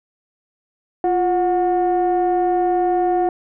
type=tone pair together; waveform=sine; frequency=349.2 / 731 Hz; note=F4 / F#5; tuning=0 / -21 cents; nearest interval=octave + minor second; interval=1279 cents; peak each=-16 dBFS; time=1.04-3.29 s; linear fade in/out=2 ms; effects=tanh soft clip ceiling -11 dBFS